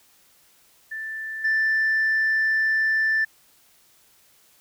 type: tone with level steps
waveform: sine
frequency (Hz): 1767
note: A6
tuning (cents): +7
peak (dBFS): -29 / -17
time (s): 0.91-3.25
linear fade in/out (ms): 10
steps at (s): 1.44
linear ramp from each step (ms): 10
effects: tanh soft clip ceiling -16 dBFS + white hiss -58 dBFS RMS until 4.6 s